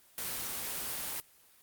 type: noise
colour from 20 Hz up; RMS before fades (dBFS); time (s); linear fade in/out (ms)
white; -37; 0.18-1.2; 0
effects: white hiss -62 dBFS RMS until 1.62 s + Opus 24 kbps